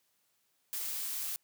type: noise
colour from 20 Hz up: blue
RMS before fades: -37 dBFS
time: 0.73-1.36 s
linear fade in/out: 0 ms
effects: white hiss -75 dBFS RMS until 1.43 s + high-pass 100 Hz 12 dB/octave